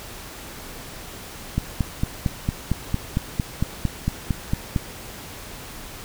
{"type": "click train", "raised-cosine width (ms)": 5, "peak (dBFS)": -8, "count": 15, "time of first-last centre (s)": [1.58, 4.762], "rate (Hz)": 4.4, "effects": ["pink hiss -38 dBFS RMS until 6.04 s"]}